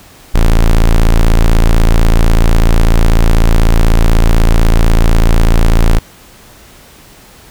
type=tone; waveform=45% pulse; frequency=28.07 Hz; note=A0; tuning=36 cents sharp; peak=-4 dBFS; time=0.34-5.99 s; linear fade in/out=10 ms; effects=pink hiss -39 dBFS RMS until 7.5 s